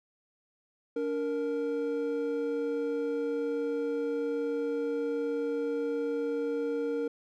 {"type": "tone pair together", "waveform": "triangle", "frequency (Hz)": [287.5, 466.2], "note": ["D4", "A#4"], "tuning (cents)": [-37, 0], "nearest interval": "minor sixth", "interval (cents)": 837, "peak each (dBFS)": [-32, -28], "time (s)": [0.96, 7.08], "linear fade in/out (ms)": 5, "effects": []}